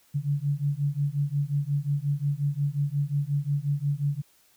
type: beating tone pair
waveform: sine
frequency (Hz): 140.6 / 146.2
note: C#3 / D3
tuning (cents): +25 / -7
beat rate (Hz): 5.6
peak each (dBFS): -27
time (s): 0.14-4.22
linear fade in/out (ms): 20
effects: white hiss -62 dBFS RMS until 4.56 s